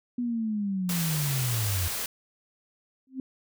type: linear sweep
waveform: sine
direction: down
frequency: 246.9 to 84 Hz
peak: -26 dBFS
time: 0.18-1.88 s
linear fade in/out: 5 ms
type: noise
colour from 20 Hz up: white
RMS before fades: -32 dBFS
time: 0.89-2.06 s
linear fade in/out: 2 ms
type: tone with exponential growth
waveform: sine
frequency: 262.4 Hz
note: C4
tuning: 5 cents sharp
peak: -27 dBFS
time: 3.07-3.2 s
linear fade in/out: 2 ms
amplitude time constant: 28 ms
effects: none